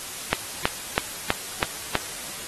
click train, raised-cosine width 0.3 ms, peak -3 dBFS, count 6, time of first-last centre 0.33-1.953 s, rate 3.08 Hz, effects white hiss -35 dBFS RMS until 2.47 s + AAC 32 kbps

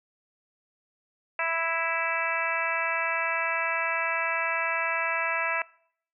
harmonic tone, 330 Hz, E4, 2 cents sharp, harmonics 2 / 3 / 4 / 5 / 6 / 7 / 8, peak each -33 / -33 / -33 / -33 / -33 / -33 / -33 dBFS, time 1.39-5.62 s, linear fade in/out 2 ms, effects noise-tail reverb RT60 0.6 s tail -22 dB re dry

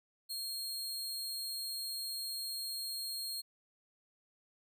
sawtooth tone, 4245 Hz, C8, 24 cents sharp, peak -35 dBFS, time 0.29-3.42 s, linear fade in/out 20 ms, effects none

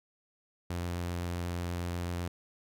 sawtooth tone with vibrato, 87.31 Hz, F2, in tune, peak -29 dBFS, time 0.7-2.28 s, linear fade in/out 5 ms, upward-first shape triangle, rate 8 Hz, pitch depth 12 cents each way, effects none

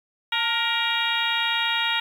harmonic tone with a mistuned harmonic, 470.5 Hz, A#4, 16 cents sharp, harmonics 2 / 3 / 4 / 5 / 6 / 7 / 8, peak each -29 / -29 / -29 / -29 / -29 / -29 / -29 dBFS, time 0.32-2 s, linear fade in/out 5 ms, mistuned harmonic 2, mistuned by -64 cents, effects 8-bit

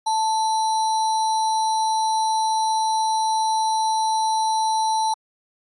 sine tone with sample-and-hold, 880 Hz, A5, in tune, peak -18 dBFS, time 0.06-5.14 s, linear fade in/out 10 ms, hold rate 4900 Hz, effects low-pass 11000 Hz 12 dB/octave + AAC 32 kbps

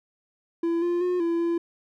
triangle tone with pitch steps, 336.3 / 348 / 359.4 / 336.9 / 339 Hz, E4 / F4 / F4 / E4 / E4, +35 / -6 / +50 / +38 / +49 cents, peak -20 dBFS, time 0.63-1.58 s, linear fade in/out 5 ms, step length 190 ms, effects none

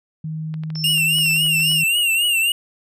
sine tone, 157.4 Hz, D#3, 20 cents sharp, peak -24 dBFS, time 0.24-1.84 s, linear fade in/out 5 ms
clicks, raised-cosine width 0.3 ms, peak -24 dBFS, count 12, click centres 0.541 / 0.636 / 0.703 / 0.756 / 0.977 / 1.186 / 1.261 / 1.31 / 1.364 / 1.464 / 1.602 / 1.715 s
sine tone with tremolo, 5350 Hz, E8, 25 cents sharp, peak -24 dBFS, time 0.75-1.82 s, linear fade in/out 2 ms, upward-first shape triangle, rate 2.4 Hz, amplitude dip 95%
square tone with vibrato, 2783 Hz, F7, 7 cents flat, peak -16 dBFS, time 0.84-2.52 s, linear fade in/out 2 ms, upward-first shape triangle, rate 3.7 Hz, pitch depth 98 cents each way
effects none

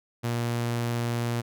sawtooth tone, 118.5 Hz, A#2, 29 cents sharp, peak -22 dBFS, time 0.23-1.42 s, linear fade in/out 20 ms, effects none

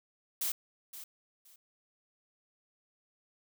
blue noise with echo, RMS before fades -33 dBFS, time 0.41-0.52 s, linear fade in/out 5 ms, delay 520 ms, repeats 2, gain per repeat -13 dB, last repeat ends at 1.56 s, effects none

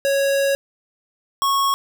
square tone pair in turn, 553 / 1101.2 Hz, C#5 / C#6, -4 / -12 cents, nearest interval octave, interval 1192 cents, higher second, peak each -17 dBFS, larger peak neither, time 0.05-0.55 / 1.42-1.74 s, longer first, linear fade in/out 0 ms, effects none

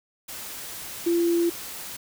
sine tone in noise, 341.4 Hz, F4, 39 cents flat, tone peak -19 dBFS, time 1.06-1.5 s, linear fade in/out 10 ms, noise white, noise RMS -37 dBFS, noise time 0.28-1.97 s, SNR +15 dB, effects none

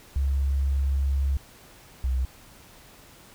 sine tone pair in turn, 68.6 / 64.3 Hz, C#2 / C2, -17 / -30 cents, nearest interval minor second, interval 113 cents, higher first, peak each -21 / -22 dBFS, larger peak first, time 0.16-1.37 / 2.04-2.25 s, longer first, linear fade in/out 0 ms, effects pink hiss -51 dBFS RMS until 3.34 s

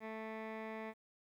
15% pulse tone with low-pass filter, 220 Hz, A3, in tune, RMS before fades -45 dBFS, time 0-0.94 s, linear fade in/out 50 ms, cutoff 1900 Hz, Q 2, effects 12-bit

